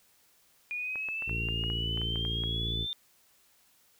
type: exponential sweep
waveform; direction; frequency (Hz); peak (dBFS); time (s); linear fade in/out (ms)
sine; up; 2430 to 3600; -32; 0.71-2.93; 0
type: clicks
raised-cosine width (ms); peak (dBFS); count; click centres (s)
0.5; -29; 12; 0.957 / 1.087 / 1.223 / 1.295 / 1.487 / 1.638 / 1.701 / 1.975 / 2.016 / 2.158 / 2.251 / 2.437
type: harmonic tone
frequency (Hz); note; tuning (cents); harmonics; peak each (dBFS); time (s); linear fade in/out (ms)
56.8; A#1; -44; 1 / 2 / 3 / 4 / 5 / 6 / 7 / 8; -35 / -36 / -42 / -47 / -48 / -47 / -48 / -50; 1.26-2.87; 50
effects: white hiss -65 dBFS RMS until 3.99 s